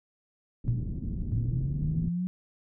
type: low-pass noise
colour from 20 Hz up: pink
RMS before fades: -33 dBFS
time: 0.64-2.09 s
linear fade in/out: 10 ms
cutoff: 250 Hz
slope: 24 dB/octave
type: tone with exponential decay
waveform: sine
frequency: 120 Hz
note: B2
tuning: 49 cents flat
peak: -21 dBFS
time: 0.68-1.05 s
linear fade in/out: 0 ms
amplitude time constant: 79 ms
type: linear sweep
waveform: sine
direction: up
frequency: 108.5 to 185 Hz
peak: -27 dBFS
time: 1.32-2.27 s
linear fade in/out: 0 ms
effects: none